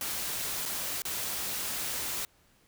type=noise with dropouts; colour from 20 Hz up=white; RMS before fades=-34 dBFS; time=0.01-2.25 s; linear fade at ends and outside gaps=1 ms; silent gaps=0.655-0.659 / 1.02-1.052 s; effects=pink hiss -65 dBFS RMS until 2.67 s